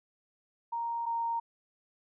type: tone pair in turn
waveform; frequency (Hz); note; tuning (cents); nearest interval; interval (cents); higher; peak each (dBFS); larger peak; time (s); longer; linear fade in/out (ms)
sine; 932.3 / 927; A#5 / A#5; 0 / -10; unison; 10; first; -31 / -29; second; 0.72-1.06 / 1.06-1.4; neither; 10
effects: none